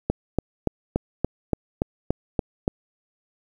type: click train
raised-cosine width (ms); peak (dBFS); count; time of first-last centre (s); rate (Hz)
2; -7; 10; 0.1-2.679; 3.49
effects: 8-bit